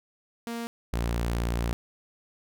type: tone pair in turn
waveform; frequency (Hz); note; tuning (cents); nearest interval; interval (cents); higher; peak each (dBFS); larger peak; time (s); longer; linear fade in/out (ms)
sawtooth; 233.1 / 58.27; A#3 / A#1; 0 / 0; 2 octaves; 2400; first; -28 / -22; second; 0.47-0.67 / 0.93-1.73; second; 0
effects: none